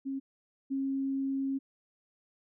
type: tone pair in turn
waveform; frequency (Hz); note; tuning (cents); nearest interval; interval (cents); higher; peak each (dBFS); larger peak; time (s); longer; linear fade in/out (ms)
sine; 270.9 / 270.9; C#4 / C#4; -40 / -40; unison; 0; neither; -32 / -29; second; 0.05-0.2 / 0.7-1.59; second; 20
effects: none